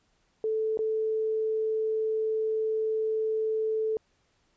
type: tone with dropouts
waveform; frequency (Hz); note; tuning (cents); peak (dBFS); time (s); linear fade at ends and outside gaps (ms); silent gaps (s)
sine; 438.3; A4; -7; -25; 0.44-3.97; 1; 0.773-0.79
effects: pink hiss -70 dBFS RMS until 4.56 s + resampled to 16000 Hz